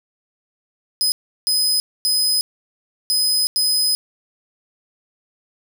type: tone bursts at uneven times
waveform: sawtooth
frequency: 5030 Hz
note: D#8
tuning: 18 cents sharp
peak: -13 dBFS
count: 5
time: 1.01-1.12 / 1.47-1.8 / 2.05-2.41 / 3.1-3.47 / 3.56-3.95 s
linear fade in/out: 0 ms
effects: 8-bit